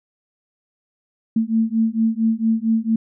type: beating tone pair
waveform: sine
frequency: 222 / 226.4 Hz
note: A3 / A3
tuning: +16 / +50 cents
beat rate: 4.4 Hz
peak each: -19 dBFS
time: 1.36-2.96 s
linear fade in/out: 5 ms
effects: none